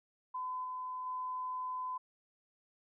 sine tone with level steps, 1014 Hz, B5, 45 cents sharp, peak -36 / -38 / -36 dBFS, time 0.34-1.98 s, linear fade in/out 10 ms, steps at 0.64 / 1.06 s, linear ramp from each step 5 ms, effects none

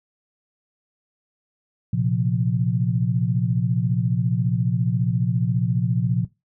sine chord, Bb suspended second, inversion none, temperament just, 116.54 / 131.11 / 174.81 Hz, Bb2 / C3 / F3, 0 / +4 / +2 cents, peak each -23 dBFS, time 1.93-6.25 s, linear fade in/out 5 ms, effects noise-tail reverb RT60 0.2 s tail -17 dB re dry

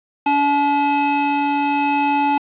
square tone pair together, 286.2 / 859 Hz, D4 / A5, -45 / -42 cents, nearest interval octave + perfect fifth, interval 1903 cents, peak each -21 / -17 dBFS, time 0.26-2.38 s, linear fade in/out 5 ms, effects resampled to 8000 Hz + 7-bit

